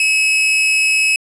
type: tone with amplitude modulation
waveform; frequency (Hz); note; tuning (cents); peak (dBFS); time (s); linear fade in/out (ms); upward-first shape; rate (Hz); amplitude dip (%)
40% pulse; 2578; E7; -39; -9; 0-1.16; 2; sine; 288; 35
effects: resampled to 24000 Hz + 7-bit